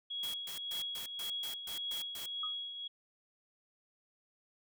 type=tone with tremolo; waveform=sine; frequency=3323 Hz; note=G#7; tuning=in tune; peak=-35 dBFS; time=0.1-2.88 s; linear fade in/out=10 ms; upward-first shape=triangle; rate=1.8 Hz; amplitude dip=60%
type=noise bursts; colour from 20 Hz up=white; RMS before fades=-46 dBFS; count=9; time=0.23-2.26 s; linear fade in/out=2 ms; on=110 ms; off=130 ms
type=tone with exponential decay; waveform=sine; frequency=1244.5 Hz; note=D#6; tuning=in tune; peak=-36 dBFS; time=2.43-2.55 s; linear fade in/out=5 ms; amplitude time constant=25 ms
effects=none